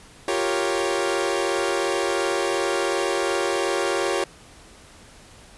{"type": "chord", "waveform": "sawtooth", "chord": "G half-diminished seventh", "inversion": "third", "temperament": "equal", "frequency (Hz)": [349.2, 392, 466.2, 554.4], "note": ["F4", "G4", "Bb4", "Db5"], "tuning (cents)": [0, 0, 0, 0], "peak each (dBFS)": [-23, -22, -25, -23], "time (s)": [0.28, 4.24], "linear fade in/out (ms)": 2, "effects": ["pink hiss -48 dBFS RMS until 5.57 s", "resampled to 24000 Hz"]}